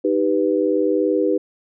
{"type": "chord", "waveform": "sine", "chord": "Eb augmented", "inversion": "none", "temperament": "equal", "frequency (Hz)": [311.1, 392, 493.9], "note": ["Eb4", "G4", "B4"], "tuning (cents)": [0, 0, 0], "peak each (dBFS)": -20, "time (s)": [0.04, 1.38], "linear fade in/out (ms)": 10, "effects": []}